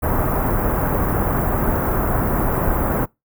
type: band-stop noise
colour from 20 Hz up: pink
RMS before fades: -19 dBFS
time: 0.02-3.06 s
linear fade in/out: 20 ms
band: 1400 to 15000 Hz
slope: 24 dB/octave
effects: noise-tail reverb RT60 0.2 s tail -24 dB re dry